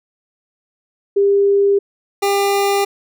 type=tone pair in turn; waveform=sine / 25% pulse; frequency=399.8 / 399.8 Hz; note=G4 / G4; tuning=+34 / +34 cents; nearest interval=unison; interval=0 cents; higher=neither; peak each=-10 dBFS; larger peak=neither; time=1.16-1.79 / 2.22-2.85 s; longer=neither; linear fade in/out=10 ms; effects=none